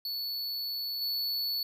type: tone with level steps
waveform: square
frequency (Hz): 4435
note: C#8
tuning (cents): 0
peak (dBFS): -33 / -30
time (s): 0.05-1.63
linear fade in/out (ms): 2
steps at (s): 1.01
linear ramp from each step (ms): 10
effects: none